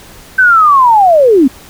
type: linear sweep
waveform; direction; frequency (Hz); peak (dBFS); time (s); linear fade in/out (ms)
sine; down; 1552 to 242.3; -3; 0.38-1.48; 10
effects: pink hiss -36 dBFS RMS until 1.69 s